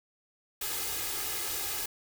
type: noise with comb filter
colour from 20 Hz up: white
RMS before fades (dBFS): -34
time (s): 0.61-1.86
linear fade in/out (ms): 5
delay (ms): 2.4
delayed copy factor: +0.75
effects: none